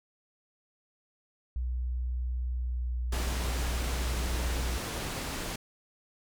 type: tone with pitch glide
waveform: sine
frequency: 61.74 to 60.68 Hz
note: B1 to B1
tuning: 0 to -30 cents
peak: -29 dBFS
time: 1.56-4.78 s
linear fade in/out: 0 ms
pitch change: -30 cents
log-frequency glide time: 2.51-3.07 s
type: low-pass noise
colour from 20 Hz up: pink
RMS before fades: -36 dBFS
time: 3.12-5.56 s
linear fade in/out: 5 ms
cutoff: 11000 Hz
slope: 12 dB/octave
effects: none